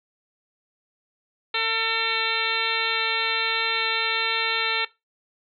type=harmonic tone; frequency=450.3 Hz; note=A4; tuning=40 cents sharp; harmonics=1 / 2 / 3 / 4 / 5 / 6 / 7 / 8 / 9; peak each=-33 / -32 / -30 / -32 / -29 / -31 / -34 / -30 / -30 dBFS; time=1.54-4.85 s; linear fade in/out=5 ms; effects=noise-tail reverb RT60 0.2 s tail -17 dB re dry